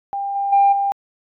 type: tone with level steps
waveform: sine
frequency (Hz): 797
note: G5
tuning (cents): +28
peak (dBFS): -21 / -18 / -9 / -16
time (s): 0.13-0.92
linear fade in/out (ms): 0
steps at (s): 0.35 / 0.52 / 0.72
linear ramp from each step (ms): 10
effects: tanh soft clip ceiling -6 dBFS